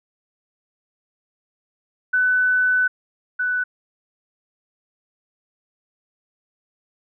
sine tone pair in turn, 1500 / 1491.4 Hz, F#6 / F#6, +23 / +13 cents, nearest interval unison, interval 10 cents, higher first, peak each -15 / -19 dBFS, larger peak first, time 2.13-2.88 / 3.39-3.64 s, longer first, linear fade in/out 10 ms, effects none

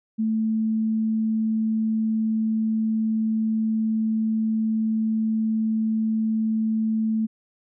sine tone, 220.3 Hz, A3, 2 cents sharp, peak -20 dBFS, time 0.18-7.27 s, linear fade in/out 20 ms, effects none

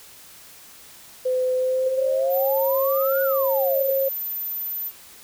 sine tone with pitch glide, 510 to 540 Hz, C5 to C#5, -44 to -45 cents, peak -19 dBFS, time 1.25-4.09 s, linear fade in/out 10 ms, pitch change +99 cents, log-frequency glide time 1.55-2.41 s
sine exponential two-way sweep, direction up then down, 493.9 to 1477 to 493.9 Hz, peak -27 dBFS, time 1.86-3.91 s, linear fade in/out 5 ms, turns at 3.22 s
sine tone, 13960 Hz, A9, 15 cents flat, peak -26 dBFS, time 2.29-4.92 s, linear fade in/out 50 ms
effects white hiss -46 dBFS RMS until 5.23 s

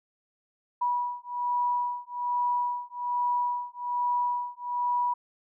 sine beating tone pair, 974 / 975.2 Hz, B5 / B5, -24 / -22 cents, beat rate 1.2 Hz, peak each -29 dBFS, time 0.81-5.14 s, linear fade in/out 10 ms, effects none

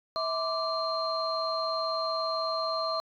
sine tone cluster, 649 / 1034 / 1172 / 4172 Hz, E5 / C6 / D6 / C8, -27 / -21 / -4 / -6 cents, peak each -31 / -40 / -31 / -34 dBFS, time 0.16-3 s, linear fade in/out 0 ms, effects tanh soft clip ceiling -18 dBFS

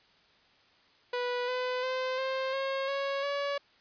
sawtooth tone with pitch steps, 491.4 / 503.2 / 515.2 / 527.6 / 540.2 / 553.2 / 566.4 Hz, B4 / B4 / C5 / C5 / C#5 / C#5 / C#5, -9 / +32 / -27 / +14 / -45 / -4 / +37 cents, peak -26 dBFS, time 1.13-3.58 s, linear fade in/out 5 ms, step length 350 ms, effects white hiss -63 dBFS RMS until 3.8 s + resampled to 11025 Hz

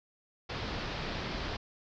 pink low-pass noise, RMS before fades -37 dBFS, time 0.49-1.57 s, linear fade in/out 10 ms, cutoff 5100 Hz, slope 48 dB/octave, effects none

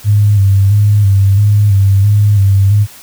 sine tone with vibrato, 100.8 Hz, G2, 49 cents sharp, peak -5 dBFS, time 0.04-2.87 s, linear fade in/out 50 ms, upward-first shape square, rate 1.5 Hz, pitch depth 47 cents each way, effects white hiss -36 dBFS RMS until 3.02 s

